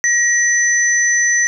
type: tone pair together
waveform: sine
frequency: 1900 / 6032 Hz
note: A#6 / F#8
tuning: +33 / +32 cents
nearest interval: octave + minor sixth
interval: 1999 cents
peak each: -13 / -16 dBFS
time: 0.04-1.47 s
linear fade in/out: 0 ms
effects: none